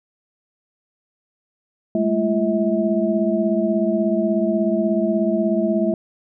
sine tone cluster, 203.5 / 220 / 340.6 / 643 Hz, G#3 / A3 / F4 / E5, -35 / 0 / -43 / -43 cents, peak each -22 dBFS, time 1.95-5.94 s, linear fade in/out 2 ms, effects none

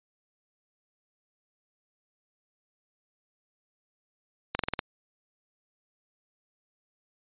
slowing click train, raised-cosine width 0.3 ms, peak -11 dBFS, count 6, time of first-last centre 4.55-4.792 s, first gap 42 ms, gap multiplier 1.07, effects resampled to 8000 Hz

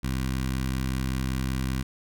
15% pulse tone with notch filter, 65.2 Hz, C2, 5 cents flat, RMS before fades -28 dBFS, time 0.03-1.83 s, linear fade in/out 10 ms, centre 630 Hz, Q 0.98, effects none

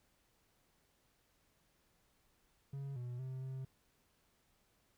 triangle tone with pitch steps, 138.3 / 122.6 / 130.5 / 131.9 Hz, C#3 / B2 / C3 / C3, -4 / -12 / -4 / +14 cents, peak -39 dBFS, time 2.73-3.65 s, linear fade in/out 5 ms, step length 230 ms, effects pink hiss -75 dBFS RMS until 4.97 s

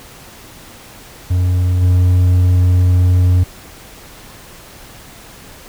triangle tone with level steps, 90.3 Hz, F#2, 42 cents flat, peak -9 / -6 dBFS, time 1.3-3.44 s, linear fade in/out 10 ms, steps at 1.81 s, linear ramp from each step 20 ms, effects pink hiss -38 dBFS RMS until 5.68 s

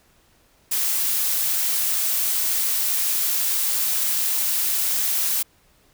blue noise, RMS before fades -22 dBFS, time 0.71-5.43 s, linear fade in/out 10 ms, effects pink hiss -59 dBFS RMS until 5.93 s

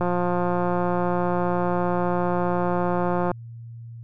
click train, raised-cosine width 1 ms, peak -11 dBFS, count 586, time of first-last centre 0.01-3.315 s, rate 177 Hz, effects added 116 Hz sine -36 dBFS peak until 4.03 s

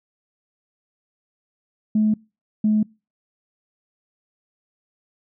sine tone pair in turn, 214.8 / 214 Hz, A3 / A3, -41 / -48 cents, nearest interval unison, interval 7 cents, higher first, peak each -14 / -14 dBFS, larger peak neither, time 1.95-2.14 / 2.64-2.83 s, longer neither, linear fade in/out 5 ms, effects noise-tail reverb RT60 0.3 s tail -26 dB re dry + tanh soft clip ceiling -10 dBFS

